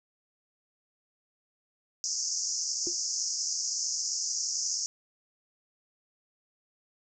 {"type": "band-pass noise", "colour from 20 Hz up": "white", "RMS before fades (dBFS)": -32, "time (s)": [2.04, 4.86], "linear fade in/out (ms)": 0, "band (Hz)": [5000, 6900], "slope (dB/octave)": 96}
{"type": "tone with exponential decay", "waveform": "sine", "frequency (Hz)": 349.2, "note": "F4", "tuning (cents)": 0, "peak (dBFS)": -30, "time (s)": [2.87, 2.96], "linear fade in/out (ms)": 0, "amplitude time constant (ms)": 19}
{"effects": []}